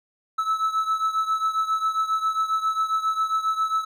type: beating tone pair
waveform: triangle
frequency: 1303 / 1310.4 Hz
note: E6 / E6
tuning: -20 / -11 cents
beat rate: 7.4 Hz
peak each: -21 / -25 dBFS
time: 0.38-3.85 s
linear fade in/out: 10 ms
effects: none